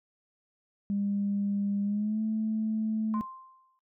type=tone with pitch glide; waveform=sine; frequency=201.4 to 218.4 Hz; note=G3 to A3; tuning=+47 to -13 cents; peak=-26 dBFS; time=0.9-3.21 s; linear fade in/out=0 ms; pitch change=+140 cents; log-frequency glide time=1.83-2.21 s
type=tone with exponential decay; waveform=sine; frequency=1046.5 Hz; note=C6; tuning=in tune; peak=-32 dBFS; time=3.14-3.79 s; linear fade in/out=0 ms; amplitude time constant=140 ms
effects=noise-tail reverb RT60 0.1 s tail -17 dB re dry + tanh soft clip ceiling -20 dBFS